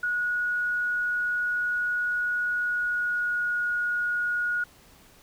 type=tone with pitch glide; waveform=sine; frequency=1456 to 1445.1 Hz; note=F#6 to F#6; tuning=-28 to -41 cents; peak=-24 dBFS; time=0.03-4.64 s; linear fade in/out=5 ms; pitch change=-13 cents; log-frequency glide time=2.5-3.65 s; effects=pink hiss -55 dBFS RMS until 5.22 s